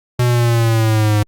square linear sweep, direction down, 123.47 to 103.83 Hz, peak -12 dBFS, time 0.19-1.23 s, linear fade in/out 5 ms, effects Opus 48 kbps

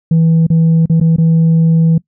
sine tone with dropouts, 163.4 Hz, E3, 15 cents flat, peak -4 dBFS, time 0.11-1.98 s, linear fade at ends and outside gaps 5 ms, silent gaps 0.468-0.501 / 0.858-0.897 / 1.001-1.011 / 1.163-1.182 s, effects noise-tail reverb RT60 0.1 s tail -23 dB re dry + tanh soft clip ceiling -5 dBFS

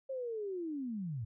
sine linear sweep, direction down, 543 to 102.2 Hz, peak -36 dBFS, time 0.09-1.25 s, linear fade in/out 10 ms, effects none

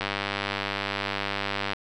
click train, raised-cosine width 0.3 ms, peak -11 dBFS, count 173, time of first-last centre 0.01-1.733 s, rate 99.8 Hz, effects none

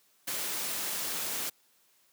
white noise, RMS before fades -34 dBFS, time 0.27-1.5 s, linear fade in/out 10 ms, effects white hiss -67 dBFS RMS until 2.12 s + high-pass 150 Hz 12 dB/octave

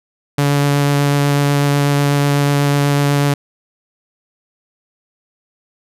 sawtooth tone with vibrato, 142.9 Hz, D3, 47 cents flat, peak -8 dBFS, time 0.38-3.34 s, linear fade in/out 5 ms, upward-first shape sine, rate 8.1 Hz, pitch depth 9 cents each way, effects resampled to 32000 Hz

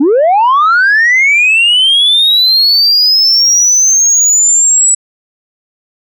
sine linear sweep, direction up, 256.8 to 7890 Hz, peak -3 dBFS, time 0-4.95 s, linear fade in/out 10 ms, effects tanh soft clip ceiling -3 dBFS

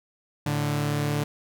sawtooth tone pair together, 110 / 146.83 Hz, A2 / D3, 0 / 0 cents, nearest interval perfect fourth, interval 500 cents, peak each -26 / -21 dBFS, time 0.46-1.24 s, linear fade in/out 5 ms, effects none

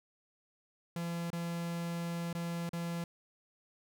45% pulse tone with dropouts, 170 Hz, F3, 46 cents flat, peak -35 dBFS, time 0.96-3.04 s, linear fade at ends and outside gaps 2 ms, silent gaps 1.303-1.33 / 2.329-2.35 / 2.692-2.732 s, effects none

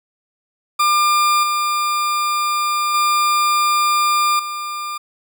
40% pulse tone with level steps, 1200 Hz, D6, 37 cents sharp, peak -12 / -16 / -13 / -23 dBFS, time 0.79-4.98 s, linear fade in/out 10 ms, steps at 1.43 / 2.94 / 4.39 s, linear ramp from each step 5 ms, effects none

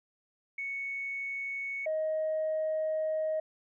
sine tone pair in turn, 2217 / 627.4 Hz, C#7 / D#5, 0 / +14 cents, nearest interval octave + minor seventh, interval 2186 cents, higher first, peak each -33 / -27 dBFS, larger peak second, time 0.58-1.86 / 1.86-3.4 s, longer second, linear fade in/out 5 ms, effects tanh soft clip ceiling -25 dBFS

